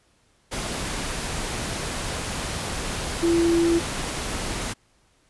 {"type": "tone in noise", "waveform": "sine", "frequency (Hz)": 337.4, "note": "E4", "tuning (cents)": 40, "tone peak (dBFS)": -17, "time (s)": [3.22, 3.8], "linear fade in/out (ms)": 20, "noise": "pink", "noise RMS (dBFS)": -29, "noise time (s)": [0.51, 4.74], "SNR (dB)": 9, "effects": ["pink hiss -63 dBFS RMS until 5.29 s", "resampled to 24000 Hz"]}